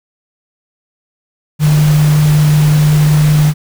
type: tone in noise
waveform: sine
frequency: 150.9 Hz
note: D3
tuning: 47 cents sharp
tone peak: -6 dBFS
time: 1.59-3.54 s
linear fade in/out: 50 ms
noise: pink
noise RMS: -22 dBFS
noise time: 1.59-3.54 s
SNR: +13 dB
effects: none